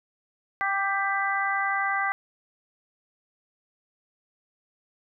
harmonic tone with a mistuned harmonic, 393.1 Hz, G4, 5 cents sharp, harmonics 2 / 3 / 4 / 5, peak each -29 / -29 / -29 / -29 dBFS, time 0.61-2.12 s, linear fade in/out 0 ms, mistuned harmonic 5, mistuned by +20 cents, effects none

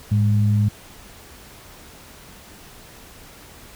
sine tone pair together, 106.4 / 204.5 Hz, G#2 / G#3, +42 / -26 cents, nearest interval major seventh, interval 1132 cents, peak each -15 / -23 dBFS, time 0.11-0.69 s, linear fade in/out 10 ms, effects pink hiss -44 dBFS RMS until 3.75 s

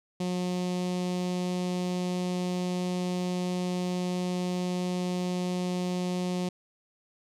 sawtooth tone with notch filter, 180.3 Hz, F#3, 45 cents flat, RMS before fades -30 dBFS, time 0.2-6.49 s, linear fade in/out 5 ms, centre 1500 Hz, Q 0.85, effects low-pass 8000 Hz 12 dB/octave

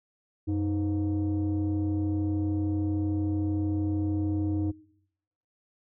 sine tone pair together, 92.63 / 311.1 Hz, F#2 / D#4, +2 / 0 cents, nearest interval octave + major sixth, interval 2098 cents, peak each -26 dBFS, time 0.47-4.72 s, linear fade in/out 20 ms, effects noise-tail reverb RT60 0.8 s tail -23 dB re dry + tanh soft clip ceiling -22 dBFS

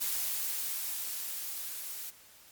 blue noise with level ramp, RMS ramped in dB -32 to -41 dBFS, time 0-2.11 s, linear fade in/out 20 ms, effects white hiss -57 dBFS RMS until 2.51 s + Opus 48 kbps

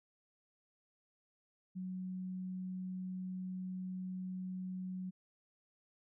sine tone, 185 Hz, F#3, in tune, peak -39 dBFS, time 1.75-5.11 s, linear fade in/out 20 ms, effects none

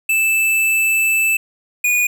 square tone pair in turn, 2637 / 2455 Hz, E7 / D#7, 0 / -24 cents, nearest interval minor second, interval 124 cents, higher first, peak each -14 dBFS, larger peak neither, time 0.09-1.37 / 1.84-2.07 s, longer first, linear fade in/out 5 ms, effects none

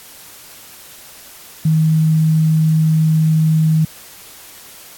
sine tone, 158 Hz, D#3, 27 cents sharp, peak -10 dBFS, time 1.65-3.85 s, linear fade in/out 5 ms, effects white hiss -39 dBFS RMS until 4.97 s + AAC 64 kbps

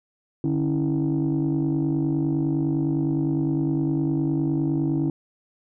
sine tone cluster, 147.2 / 276.5 / 326.3 Hz, D3 / C#4 / E4, +4 / -4 / -18 cents, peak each -23 / -24 / -23 dBFS, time 0.44-5.1 s, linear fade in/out 2 ms, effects tanh soft clip ceiling -16 dBFS

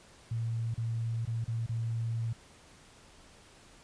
sine tone with dropouts, 114.6 Hz, A#2, 29 cents flat, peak -30 dBFS, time 0.31-2.33 s, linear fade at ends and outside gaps 5 ms, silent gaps 0.742-0.777 / 1.253-1.274 / 1.444-1.479 / 1.663-1.692 s, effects pink hiss -57 dBFS RMS until 3.83 s + resampled to 22050 Hz

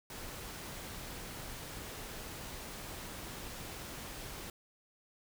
pink noise, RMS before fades -45 dBFS, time 0.1-4.5 s, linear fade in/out 2 ms, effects none

